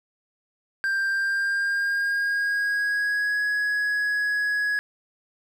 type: tone with pitch glide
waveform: triangle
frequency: 1583 to 1673.3 Hz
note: G6 to G#6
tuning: +17 to +13 cents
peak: -20 dBFS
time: 0.84-4.79 s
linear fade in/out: 0 ms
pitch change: +96 cents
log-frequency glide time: 1.12-3.42 s
effects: none